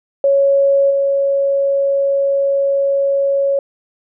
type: tone with level steps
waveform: sine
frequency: 554.4 Hz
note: C#5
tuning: in tune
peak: -9 / -12 dBFS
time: 0.24-3.59 s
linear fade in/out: 2 ms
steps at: 0.9 s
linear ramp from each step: 10 ms
effects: none